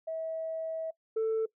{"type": "tone pair in turn", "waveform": "sine", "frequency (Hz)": [646, 443.6], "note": ["E5", "A4"], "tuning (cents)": [-35, 14], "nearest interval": "perfect fifth", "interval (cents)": 651, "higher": "first", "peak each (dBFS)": [-32, -24], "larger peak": "second", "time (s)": [[0.07, 0.91], [1.16, 1.46]], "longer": "first", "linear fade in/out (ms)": 10, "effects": ["noise-tail reverb RT60 0.1 s tail -21 dB re dry", "tanh soft clip ceiling -25 dBFS"]}